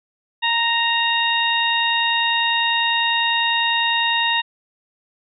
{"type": "harmonic tone", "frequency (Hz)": 930, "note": "A#5", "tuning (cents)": -4, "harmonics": [1, 2, 3, 4], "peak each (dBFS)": [-22, -22, -22, -22], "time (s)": [0.42, 4.42], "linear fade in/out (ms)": 20, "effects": []}